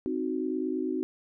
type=chord; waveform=sine; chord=C diminished; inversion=none; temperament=equal; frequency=261.6 / 311.1 / 370 Hz; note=C4 / Eb4 / Gb4; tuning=0 / 0 / 0 cents; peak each=-32 dBFS; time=0.06-1.03 s; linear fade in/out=0 ms; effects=none